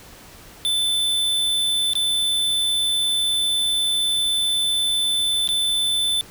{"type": "tone with dropouts", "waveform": "square", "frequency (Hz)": 3524, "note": "A7", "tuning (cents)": 2, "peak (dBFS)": -19, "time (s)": [0.65, 6.21], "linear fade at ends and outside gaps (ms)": 0, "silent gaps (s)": [[1.934, 1.954], [5.475, 5.489]], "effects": ["pink hiss -44 dBFS RMS until 6.3 s"]}